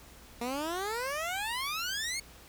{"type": "exponential sweep", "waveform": "15% pulse", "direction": "up", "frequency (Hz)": [232.4, 2225], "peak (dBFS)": -26, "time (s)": [0.41, 2.2], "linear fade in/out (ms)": 5, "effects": ["added 60 Hz sine -57 dBFS peak until 2.48 s", "pink hiss -54 dBFS RMS until 2.48 s"]}